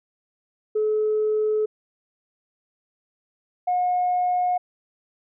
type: tone pair in turn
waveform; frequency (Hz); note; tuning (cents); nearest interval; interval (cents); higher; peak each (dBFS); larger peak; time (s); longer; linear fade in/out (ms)
sine; 429 / 721.5; A4 / F#5; -44 / -44; major sixth; 900; second; -18; neither; 0.75-1.66 / 3.67-4.58; neither; 10
effects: tanh soft clip ceiling -15 dBFS